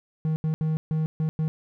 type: tone bursts at uneven times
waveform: triangle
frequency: 157.3 Hz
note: D#3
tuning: 19 cents sharp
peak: -20 dBFS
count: 6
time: 0.25-0.36 / 0.44-0.54 / 0.61-0.77 / 0.91-1.06 / 1.2-1.29 / 1.39-1.48 s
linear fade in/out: 0 ms
effects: none